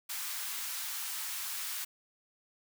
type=high-pass noise; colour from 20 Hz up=white; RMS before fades=-38 dBFS; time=0.09-1.85 s; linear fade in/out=10 ms; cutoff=940 Hz; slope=24 dB/octave; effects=none